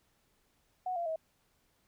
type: tone with pitch steps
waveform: sine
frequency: 736 / 686.7 / 640.7 Hz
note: F#5 / F5 / E5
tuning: -9 / -29 / -49 cents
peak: -32 dBFS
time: 0.86-1.16 s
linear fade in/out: 5 ms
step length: 100 ms
effects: pink hiss -73 dBFS RMS until 1.87 s